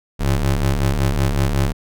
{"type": "ring-modulated tone", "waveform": "30% pulse", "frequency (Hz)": 70, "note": "C#2", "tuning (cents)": 18, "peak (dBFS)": -10, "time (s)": [0.19, 1.73], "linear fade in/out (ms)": 20, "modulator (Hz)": 32.3, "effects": []}